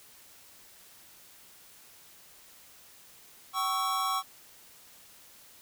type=chord; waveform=square; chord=C# diminished; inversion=second; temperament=equal with one note detuned; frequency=768.7 / 1108.7 / 1318.5 Hz; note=G5 / C#6 / E6; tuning=-34 / 0 / 0 cents; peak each=-36 / -30 / -36 dBFS; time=3.53-4.23 s; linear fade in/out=50 ms; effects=white hiss -55 dBFS RMS until 5.61 s